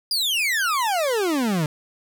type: exponential sweep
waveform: 40% pulse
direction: down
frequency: 4978 to 145.3 Hz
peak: -19 dBFS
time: 0.11-1.66 s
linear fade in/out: 2 ms
effects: none